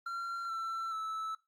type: tone with pitch steps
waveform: triangle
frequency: 1372 / 1340.7 / 1310 Hz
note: F6 / E6 / E6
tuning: -31 / +29 / -11 cents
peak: -33 dBFS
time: 0.06-1.35 s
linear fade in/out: 5 ms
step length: 430 ms
effects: noise-tail reverb RT60 0.2 s tail -17 dB re dry + Opus 32 kbps